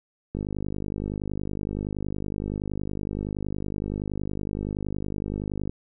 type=click train; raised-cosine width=3 ms; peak=-17 dBFS; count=272; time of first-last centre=0.35-5.695 s; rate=50.7 Hz; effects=none